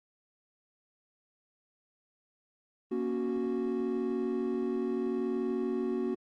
triangle chord, F# major, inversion first, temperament equal with one note detuned, 236.5 / 277.2 / 370 Hz, A#3 / C#4 / F#4, +25 / 0 / 0 cents, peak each -32 / -34 / -30 dBFS, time 2.91-6.15 s, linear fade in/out 10 ms, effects Opus 24 kbps

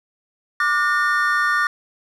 triangle tone cluster, 1180 / 1444 / 1821 Hz, D6 / F#6 / A#6, +8 / -43 / -41 cents, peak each -19 dBFS, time 0.6-1.67 s, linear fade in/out 2 ms, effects none

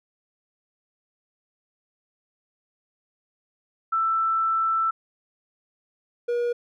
sine / triangle tone pair in turn, 1328 / 479.1 Hz, E6 / A#4, +12 / +47 cents, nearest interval octave + tritone, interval 1765 cents, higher first, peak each -20 dBFS, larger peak neither, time 3.92-4.91 / 6.28-6.53 s, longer first, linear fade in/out 10 ms, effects none

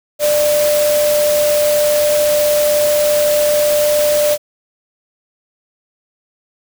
sine tone in noise, 594 Hz, D5, 20 cents sharp, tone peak -11 dBFS, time 0.19-4.38 s, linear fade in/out 50 ms, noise white, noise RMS -21 dBFS, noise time 0.19-4.38 s, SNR +7 dB, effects none

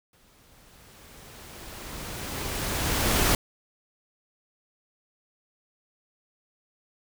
pink noise with exponential growth, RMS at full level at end -21 dBFS, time 0.13-3.35 s, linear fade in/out 2 ms, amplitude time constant 700 ms, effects none

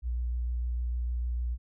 sine tone with vibrato, 60.1 Hz, B1, 46 cents flat, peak -28 dBFS, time 0.02-1.58 s, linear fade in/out 50 ms, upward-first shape sine, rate 6.6 Hz, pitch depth 16 cents each way, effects none

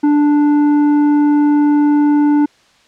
sine tone with tanh clipping, 293.7 Hz, D4, in tune, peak -10 dBFS, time 0.03-2.46 s, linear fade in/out 10 ms, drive 8 dB, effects white hiss -51 dBFS RMS until 2.87 s + low-pass 5000 Hz 12 dB/octave

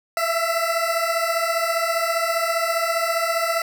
20% pulse beating tone pair, 659.3 / 674.3 Hz, E5 / E5, 0 / +39 cents, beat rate 15 Hz, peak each -18 dBFS, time 0.17-3.62 s, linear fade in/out 2 ms, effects none

